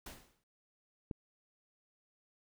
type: noise with exponential decay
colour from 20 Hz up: pink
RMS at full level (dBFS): -45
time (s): 0.06-0.44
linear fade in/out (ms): 5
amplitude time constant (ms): 81
type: click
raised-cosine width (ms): 3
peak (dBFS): -26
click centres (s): 1.112
effects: none